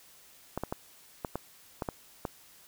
clicks, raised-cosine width 1 ms, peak -18 dBFS, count 8, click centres 0.576 / 0.636 / 0.725 / 1.248 / 1.356 / 1.822 / 1.888 / 2.252 s, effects white hiss -57 dBFS RMS until 2.67 s

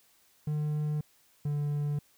triangle tone pair in turn, 150.6 / 146.31 Hz, D3 / D3, +44 / -6 cents, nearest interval minor second, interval 50 cents, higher first, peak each -26 dBFS, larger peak neither, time 0.47-1.01 / 1.45-1.99 s, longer neither, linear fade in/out 5 ms, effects white hiss -65 dBFS RMS until 2.17 s

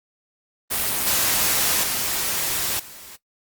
white noise with level steps, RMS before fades -23 / -20 / -24 / -41 dBFS, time 0.7-3.17 s, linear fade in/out 20 ms, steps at 1.06 / 1.83 / 2.79 s, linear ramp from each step 5 ms, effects noise-tail reverb RT60 0.1 s tail -17 dB re dry + Opus 32 kbps

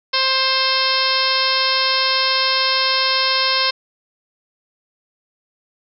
harmonic tone, 527 Hz, C5, 12 cents sharp, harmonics 1 / 2 / 3 / 4 / 5 / 6 / 7 / 8 / 9 / 10, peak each -27 / -22 / -26 / -26 / -25 / -26 / -25 / -22 / -26 / -22 dBFS, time 0.13-3.71 s, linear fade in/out 10 ms, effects none

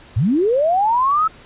sine linear sweep, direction up, 85.8 to 1318.5 Hz, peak -13 dBFS, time 0.16-1.28 s, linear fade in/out 10 ms, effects pink hiss -44 dBFS RMS until 1.45 s + resampled to 8000 Hz

